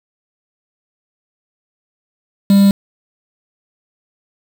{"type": "tone with quantisation", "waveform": "triangle", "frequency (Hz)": 198.6, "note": "G3", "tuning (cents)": 23, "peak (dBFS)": -4, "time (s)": [2.5, 2.71], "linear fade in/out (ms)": 2, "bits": 4, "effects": []}